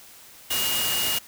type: tone in noise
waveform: sine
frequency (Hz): 2861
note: F7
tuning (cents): +41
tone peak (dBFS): -27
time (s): 0.5-1.19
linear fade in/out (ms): 10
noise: white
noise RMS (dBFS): -26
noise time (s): 0.5-1.19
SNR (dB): -4
effects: white hiss -48 dBFS RMS until 1.27 s